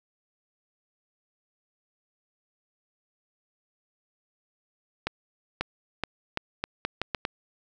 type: accelerating click train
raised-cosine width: 0.3 ms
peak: -11 dBFS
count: 9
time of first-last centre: 5.07-7.251 s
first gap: 540 ms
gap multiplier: 0.79
effects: none